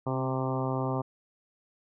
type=harmonic tone with a mistuned harmonic; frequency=130.81 Hz; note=C3; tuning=in tune; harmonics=1 / 2 / 3 / 4 / 5 / 6 / 7 / 8 / 9; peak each=-31 / -34 / -36 / -37 / -38 / -39 / -39 / -40 / -41 dBFS; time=0.06-1.02 s; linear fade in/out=10 ms; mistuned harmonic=2; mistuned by=+20 cents; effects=none